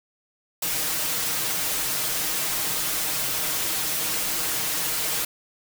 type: noise with comb filter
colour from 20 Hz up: white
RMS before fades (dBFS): -26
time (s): 0.62-5.25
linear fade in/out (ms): 5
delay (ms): 6.4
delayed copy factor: +0.7
effects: none